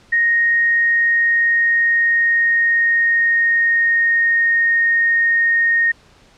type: tone with pitch glide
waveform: sine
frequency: 1864.7 to 1852.9 Hz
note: A#6 to A#6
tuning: 0 to -11 cents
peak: -12 dBFS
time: 0.12-5.92 s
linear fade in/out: 10 ms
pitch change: -11 cents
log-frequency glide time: 0.48-4.59 s
effects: pink hiss -50 dBFS RMS until 6.37 s + low-pass 6000 Hz 12 dB/octave